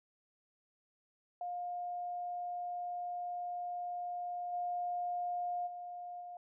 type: tone with level steps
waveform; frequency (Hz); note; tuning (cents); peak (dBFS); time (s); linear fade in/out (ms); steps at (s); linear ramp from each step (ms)
sine; 709; F5; +26; -37 / -34 / -42 / -44; 1.41-6.37; 2; 4.52 / 5.66 / 6.2; 20
effects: none